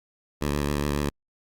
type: tone with vibrato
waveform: 10% pulse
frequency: 72.5 Hz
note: D2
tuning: 22 cents flat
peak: -16 dBFS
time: 0.41-1.1 s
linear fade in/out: 10 ms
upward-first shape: sine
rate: 7.2 Hz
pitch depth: 32 cents each way
effects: Opus 48 kbps